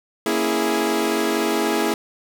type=chord; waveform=sawtooth; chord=A# half-diminished seventh; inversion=none; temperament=equal; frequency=233.1 / 277.2 / 329.6 / 415.3 Hz; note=A#3 / C#4 / E4 / G#4; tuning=0 / 0 / 0 / 0 cents; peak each=-22 / -24 / -19 / -19 dBFS; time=0.26-1.94 s; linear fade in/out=2 ms; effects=none